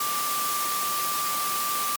sine tone in noise, 1177 Hz, D6, 3 cents sharp, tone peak -27 dBFS, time 0-1.96 s, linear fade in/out 5 ms, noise white, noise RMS -29 dBFS, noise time 0-1.96 s, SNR -1 dB, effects high-pass 150 Hz 12 dB/octave + MP3 96 kbps

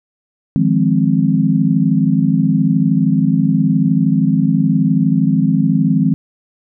sine chord, F minor seventh, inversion third, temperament equal, 155.56 / 174.61 / 207.7 / 261.6 Hz, Eb3 / F3 / Ab3 / C4, 0 / 0 / 0 / 0 cents, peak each -16 dBFS, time 0.56-6.14 s, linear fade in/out 0 ms, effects none

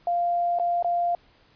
sine tone with dropouts, 696 Hz, F5, 6 cents flat, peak -21 dBFS, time 0.07-1.15 s, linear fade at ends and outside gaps 2 ms, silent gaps 0.588-0.597 / 0.826-0.845 s, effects pink hiss -59 dBFS RMS until 1.55 s + resampled to 11025 Hz

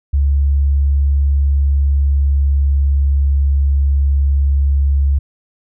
sine tone with pitch glide, 70.1 to 69.66 Hz, C#2 to C#2, +20 to +9 cents, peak -10 dBFS, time 0.13-5.19 s, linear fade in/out 10 ms, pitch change -11 cents, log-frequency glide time 1.2-3.14 s, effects none

